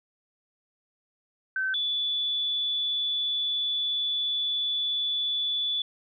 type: tone pair in turn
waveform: sine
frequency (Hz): 1537 / 3457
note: G6 / A7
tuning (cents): -35 / -31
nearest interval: octave + major second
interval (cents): 1404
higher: second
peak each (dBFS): -25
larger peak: neither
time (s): 1.56-1.74 / 1.74-5.82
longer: second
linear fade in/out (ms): 2
effects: none